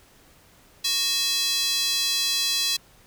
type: tone with high-pass filter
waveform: square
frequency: 370 Hz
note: F#4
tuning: in tune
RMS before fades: -24 dBFS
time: 0.84-2.77 s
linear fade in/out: 10 ms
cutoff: 4000 Hz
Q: 2.6
effects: pink hiss -55 dBFS RMS until 3.06 s